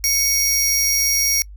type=tone pair together; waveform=sawtooth; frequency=2217 / 5651 Hz; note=C#7 / F8; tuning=0 / +20 cents; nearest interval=octave + major third; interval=1620 cents; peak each=-20 / -14 dBFS; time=0.04-1.42 s; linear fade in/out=0 ms; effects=noise-tail reverb RT60 0.1 s tail -26 dB re dry + added 50 Hz sine -35 dBFS peak until 1.56 s